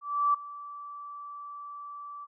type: tone with ADSR envelope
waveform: sine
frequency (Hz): 1160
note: D6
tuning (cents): -22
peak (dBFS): -20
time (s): 0.01-2.27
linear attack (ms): 330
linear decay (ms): 7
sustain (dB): -19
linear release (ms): 36
effects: none